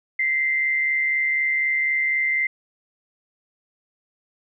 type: tone pair together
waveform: sine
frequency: 1938 / 2082 Hz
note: B6 / C7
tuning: -33 / -9 cents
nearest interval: minor second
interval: 124 cents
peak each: -31 / -19 dBFS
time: 0.19-2.47 s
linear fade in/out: 5 ms
effects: none